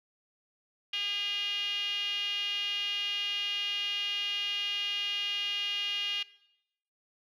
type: tone with band-pass filter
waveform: 5% pulse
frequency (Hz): 406.2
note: G#4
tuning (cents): -38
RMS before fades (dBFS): -33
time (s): 0.93-6.23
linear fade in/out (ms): 5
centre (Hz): 2900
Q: 6.5
effects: noise-tail reverb RT60 0.8 s tail -19 dB re dry